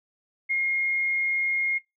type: tone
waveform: sine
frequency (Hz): 2141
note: C7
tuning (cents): +39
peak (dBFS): -22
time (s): 0.49-1.79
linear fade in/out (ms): 20
effects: noise-tail reverb RT60 0.2 s tail -21 dB re dry